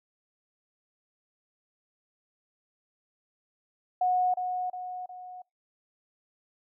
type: tone with echo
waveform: sine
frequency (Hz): 730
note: F#5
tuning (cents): -24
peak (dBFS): -22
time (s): 4.01-4.34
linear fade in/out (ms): 5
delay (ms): 360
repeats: 3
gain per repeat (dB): -6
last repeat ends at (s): 5.42
effects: noise-tail reverb RT60 0.2 s tail -26 dB re dry